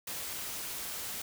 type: noise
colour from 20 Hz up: white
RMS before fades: -39 dBFS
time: 0.07-1.22 s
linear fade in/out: 5 ms
effects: none